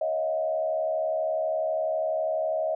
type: tone with frequency modulation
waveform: sine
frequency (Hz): 636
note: D#5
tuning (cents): +38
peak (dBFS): -24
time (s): 0.01-2.75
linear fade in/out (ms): 5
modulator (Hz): 72.1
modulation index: 0.75
effects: none